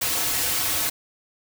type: noise with comb filter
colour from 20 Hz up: white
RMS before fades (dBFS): -24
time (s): 0.01-0.9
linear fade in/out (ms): 10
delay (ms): 5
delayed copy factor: -0.95
effects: none